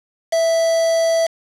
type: tone with quantisation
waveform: triangle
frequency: 659 Hz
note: E5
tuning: 1 cent flat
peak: -12 dBFS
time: 0.32-1.27 s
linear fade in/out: 10 ms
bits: 4
effects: low-pass 9000 Hz 12 dB/octave